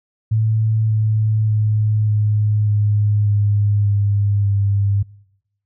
sine tone with pitch steps, 110 / 108.55 / 107.12 / 105.7 / 104.31 / 102.93 / 101.57 / 100.23 Hz, A2 / A2 / A2 / G#2 / G#2 / G#2 / G#2 / G2, 0 / -23 / -46 / +31 / +8 / -15 / -38 / +39 cents, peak -13 dBFS, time 0.31-5.03 s, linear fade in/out 10 ms, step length 590 ms, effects noise-tail reverb RT60 0.9 s tail -26 dB re dry

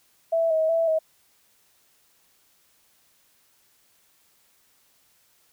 sine tone with vibrato, 648 Hz, E5, 30 cents flat, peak -19 dBFS, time 0.32-0.99 s, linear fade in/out 10 ms, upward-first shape square, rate 2.7 Hz, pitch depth 32 cents each way, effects white hiss -63 dBFS RMS until 5.52 s

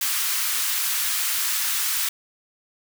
white high-pass noise, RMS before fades -24 dBFS, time 0.01-2.09 s, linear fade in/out 5 ms, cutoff 1100 Hz, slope 24 dB/octave, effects none

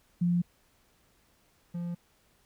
sine / triangle tone pair in turn, 174.61 / 173.1 Hz, F3 / F3, 0 / -15 cents, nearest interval unison, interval 15 cents, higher first, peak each -23 / -30 dBFS, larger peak first, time 0.21-0.42 / 1.74-1.95 s, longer neither, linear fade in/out 10 ms, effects pink hiss -67 dBFS RMS until 2.45 s

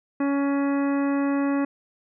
harmonic tone, 280 Hz, C#4, 18 cents sharp, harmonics 1 / 2 / 3 / 4 / 5 / 6 / 7 / 9, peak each -21 / -31 / -36 / -35 / -40 / -40 / -41 / -45 dBFS, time 0.2-1.65 s, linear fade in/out 5 ms, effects none

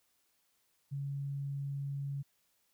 sine tone, 139.9 Hz, C#3, 16 cents sharp, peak -35 dBFS, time 0.91-2.23 s, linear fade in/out 20 ms, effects white hiss -75 dBFS RMS until 2.73 s

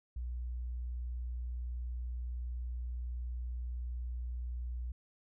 sine tone, 60.7 Hz, B1, 29 cents flat, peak -36 dBFS, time 0.16-4.92 s, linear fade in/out 5 ms, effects none

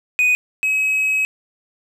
triangle tone pair in turn, 2489 / 2550 Hz, D#7 / D#7, 0 / +42 cents, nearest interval unison, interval 42 cents, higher second, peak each -11 / -14 dBFS, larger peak first, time 0.19-0.35 / 0.63-1.25 s, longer second, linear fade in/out 0 ms, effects none

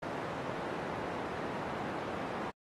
white band-pass noise, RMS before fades -39 dBFS, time 0.02-2.51 s, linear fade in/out 10 ms, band 120 to 900 Hz, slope 12 dB/octave, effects AAC 32 kbps

